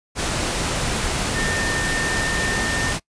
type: tone in noise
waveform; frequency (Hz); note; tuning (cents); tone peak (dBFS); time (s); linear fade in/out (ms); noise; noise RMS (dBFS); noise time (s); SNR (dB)
sine; 1812; A#6; -50; -24; 1.33-2.95; 50; pink; -23; 0.15-3; -4
effects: noise-tail reverb RT60 0.1 s tail -23 dB re dry + resampled to 22050 Hz